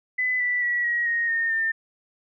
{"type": "tone with pitch steps", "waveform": "sine", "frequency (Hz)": [2007, 1971.4, 1936.4, 1902, 1868.3, 1835.1, 1802.6], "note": ["B6", "B6", "B6", "A#6", "A#6", "A#6", "A6"], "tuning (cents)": [27, -4, -35, 34, 3, -28, 41], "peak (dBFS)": -21, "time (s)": [0.18, 1.72], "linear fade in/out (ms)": 10, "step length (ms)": 220, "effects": []}